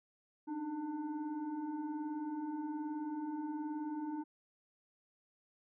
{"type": "tone with frequency modulation", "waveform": "sine", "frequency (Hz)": 304.9, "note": "D#4", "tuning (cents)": -35, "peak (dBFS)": -37, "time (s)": [0.47, 4.24], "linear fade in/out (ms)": 20, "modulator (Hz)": 591, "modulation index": 0.71, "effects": []}